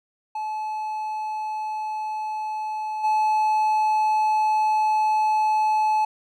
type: tone with level steps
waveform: triangle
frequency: 861 Hz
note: A5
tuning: 38 cents flat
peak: -24 / -16 dBFS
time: 0.35-6.05 s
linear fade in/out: 5 ms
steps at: 3.03 s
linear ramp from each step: 20 ms
effects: none